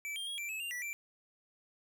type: tone with pitch steps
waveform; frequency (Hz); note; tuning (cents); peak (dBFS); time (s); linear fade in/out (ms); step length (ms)
square; 2315 / 3198 / 3301 / 2349 / 2588 / 2787 / 1956 / 2348; D7 / G7 / G#7 / D7 / E7 / F7 / B6 / D7; -25 / +34 / -11 / 0 / -32 / -4 / -17 / -1; -38; 0.05-0.93; 0; 110
effects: none